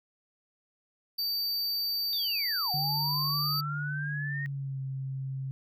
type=tone; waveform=square; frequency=4621 Hz; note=D8; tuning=29 cents flat; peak=-29 dBFS; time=1.18-3.61 s; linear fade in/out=10 ms
type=linear two-way sweep; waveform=sine; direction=down then up; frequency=3729 to 722 to 1873 Hz; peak=-34 dBFS; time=2.13-4.46 s; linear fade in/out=0 ms; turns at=2.72 s
type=tone with pitch glide; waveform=sine; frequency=146.83 to 133.87 Hz; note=D3 to C3; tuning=0 to +40 cents; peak=-32 dBFS; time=2.74-5.51 s; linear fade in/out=0 ms; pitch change=-160 cents; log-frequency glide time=4.11-4.8 s
effects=none